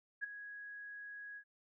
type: tone with ADSR envelope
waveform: sine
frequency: 1662 Hz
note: G#6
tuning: 1 cent sharp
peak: -34 dBFS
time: 0.21-1.44 s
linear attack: 29 ms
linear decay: 11 ms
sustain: -12 dB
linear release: 73 ms
effects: none